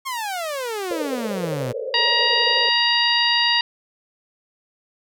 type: exponential sweep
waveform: sawtooth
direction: down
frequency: 1100 to 116.54 Hz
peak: -21 dBFS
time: 0.05-1.73 s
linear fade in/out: 20 ms
type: band-pass noise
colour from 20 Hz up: pink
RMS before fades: -29 dBFS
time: 0.91-2.69 s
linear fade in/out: 0 ms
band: 440 to 570 Hz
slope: 96 dB/octave
type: harmonic tone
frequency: 947 Hz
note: A#5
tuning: 27 cents sharp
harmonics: 1 / 2 / 3 / 4 / 5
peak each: -24 / -22 / -21 / -23 / -22 dBFS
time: 1.94-3.61 s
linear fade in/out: 2 ms
effects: none